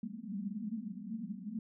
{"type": "band-pass noise", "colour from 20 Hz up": "white", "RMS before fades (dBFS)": -41, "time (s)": [0.03, 1.59], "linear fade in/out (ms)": 2, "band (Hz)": [190, 230], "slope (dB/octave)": 96, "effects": []}